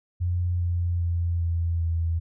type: tone with pitch steps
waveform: sine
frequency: 88.4 / 87.03 / 85.69 / 84.36 / 83.05 Hz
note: F2 / F2 / F2 / E2 / E2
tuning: +22 / -6 / -32 / +41 / +13 cents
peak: -22 dBFS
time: 0.2-2.2 s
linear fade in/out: 20 ms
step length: 400 ms
effects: none